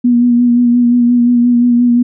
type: tone with vibrato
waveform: sine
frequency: 241.4 Hz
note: B3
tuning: 39 cents flat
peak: -6 dBFS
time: 0.04-2.03 s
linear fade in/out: 10 ms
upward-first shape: sine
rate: 5.7 Hz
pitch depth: 26 cents each way
effects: none